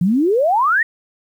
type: exponential sweep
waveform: sine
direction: up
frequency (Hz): 165 to 1922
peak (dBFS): -12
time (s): 0.01-0.83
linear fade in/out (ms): 5
effects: 8-bit